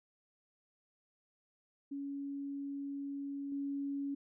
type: tone with level steps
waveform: sine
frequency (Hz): 280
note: C#4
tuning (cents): +18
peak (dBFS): -38 / -35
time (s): 1.91-4.15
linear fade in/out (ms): 10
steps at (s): 3.52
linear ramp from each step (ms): 2
effects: none